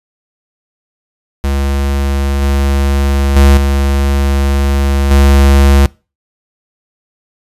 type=tone with level steps; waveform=square; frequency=69.3 Hz; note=C#2; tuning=in tune; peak=-12 / -10 / -4 / -10 / -5 dBFS; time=1.44-5.86 s; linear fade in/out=0 ms; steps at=2.42 / 3.36 / 3.57 / 5.11 s; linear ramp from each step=2 ms; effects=noise-tail reverb RT60 0.3 s tail -23 dB re dry + resampled to 32000 Hz